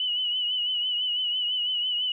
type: tone with vibrato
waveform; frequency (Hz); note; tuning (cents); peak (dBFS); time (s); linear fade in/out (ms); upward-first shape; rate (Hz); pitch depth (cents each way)
sine; 2960; F#7; 0; -24; 0-2.12; 2; triangle; 6; 60
effects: none